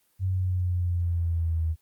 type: linear sweep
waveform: sine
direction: down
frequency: 94.6 to 79.8 Hz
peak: -23 dBFS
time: 0.19-1.76 s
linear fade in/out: 50 ms
effects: white hiss -68 dBFS RMS until 1.81 s + Opus 24 kbps